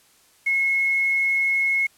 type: tone with quantisation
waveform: sine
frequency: 2174 Hz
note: C#7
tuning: 34 cents flat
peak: -18 dBFS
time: 0.46-1.87 s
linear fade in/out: 10 ms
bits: 7
effects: white hiss -57 dBFS RMS until 1.97 s + low-pass 12000 Hz 12 dB/octave